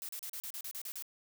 blue noise bursts, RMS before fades -42 dBFS, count 10, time 0.02-1.024 s, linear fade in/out 0 ms, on 68 ms, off 36 ms, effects none

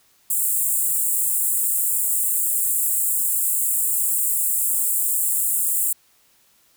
pink high-pass noise, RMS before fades -21 dBFS, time 0.3-5.93 s, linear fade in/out 5 ms, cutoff 7500 Hz, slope 96 dB/octave, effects white hiss -59 dBFS RMS until 6.76 s

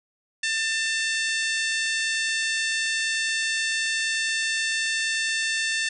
harmonic tone, 893 Hz, A5, 25 cents sharp, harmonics 2 / 3 / 4 / 5 / 6 / 7 / 8 / 9 / 10, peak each -26 / -30 / -32 / -34 / -36 / -37 / -38 / -39 / -40 dBFS, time 0.43-5.89 s, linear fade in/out 5 ms, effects none

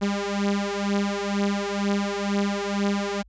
sawtooth beating tone pair, 200 / 202.1 Hz, G3 / G#3, +35 / -47 cents, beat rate 2.1 Hz, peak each -22 dBFS, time 0.01-3.23 s, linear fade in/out 20 ms, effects added 50 Hz sine -51 dBFS peak until 3.28 s + resampled to 16000 Hz

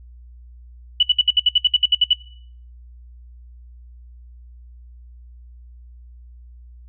sine tone bursts, 2960 Hz, F#7, in tune, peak -10 dBFS, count 13, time 1-2.134 s, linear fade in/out 5 ms, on 30 ms, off 62 ms, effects noise-tail reverb RT60 0.6 s tail -20 dB re dry + added 60 Hz sine -40 dBFS peak until 6.88 s

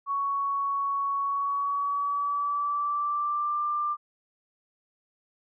sine tone with pitch glide, 1115 to 1188.1 Hz, C#6 to D6, +10 to +20 cents, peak -25 dBFS, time 0.06-3.97 s, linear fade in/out 50 ms, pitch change +110 cents, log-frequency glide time 1.22-3.63 s, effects none

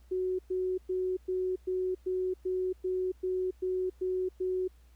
sine tone bursts, 370 Hz, F#4, in tune, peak -28 dBFS, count 12, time 0.11-4.68 s, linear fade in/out 10 ms, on 280 ms, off 110 ms, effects added 60 Hz sine -55 dBFS peak until 4.95 s + pink hiss -69 dBFS RMS until 4.95 s

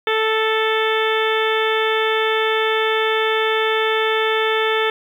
harmonic tone, 440 Hz, A4, in tune, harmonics 1 / 2 / 3 / 4 / 5 / 6 / 7 / 8, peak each -19 / -25 / -24 / -24 / -26 / -30 / -30 / -27 dBFS, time 0.07-4.9 s, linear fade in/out 2 ms, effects 8-bit

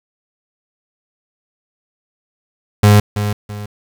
35% pulse tone with echo, 103.83 Hz, G#2, in tune, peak -4 dBFS, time 2.83-3 s, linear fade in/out 5 ms, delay 330 ms, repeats 2, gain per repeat -10 dB, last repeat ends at 3.66 s, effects 7-bit

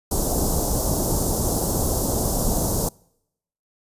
pink band-stop noise, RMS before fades -22 dBFS, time 0.11-2.89 s, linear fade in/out 5 ms, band 850 to 5900 Hz, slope 24 dB/octave, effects noise-tail reverb RT60 0.8 s tail -26 dB re dry + resampled to 32000 Hz

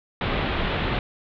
pink low-pass noise, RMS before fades -25 dBFS, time 0.21-0.99 s, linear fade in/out 2 ms, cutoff 3700 Hz, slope 48 dB/octave, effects none

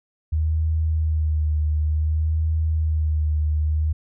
sine tone with vibrato, 77.78 Hz, D#2, in tune, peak -18 dBFS, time 0.32-3.93 s, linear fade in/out 10 ms, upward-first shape sine, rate 0.56 Hz, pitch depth 35 cents each way, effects none

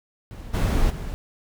brown noise with level steps, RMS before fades -37 / -20 / -31 dBFS, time 0.31-1.14 s, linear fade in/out 0 ms, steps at 0.53 / 0.89 s, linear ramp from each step 20 ms, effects none

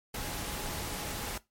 sine tone in noise, 836 Hz, G#5, 11 cents sharp, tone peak -48 dBFS, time 0.14-1.38 s, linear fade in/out 5 ms, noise pink, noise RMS -37 dBFS, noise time 0.14-1.38 s, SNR -14 dB, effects noise-tail reverb RT60 0.2 s tail -19 dB re dry + MP3 64 kbps

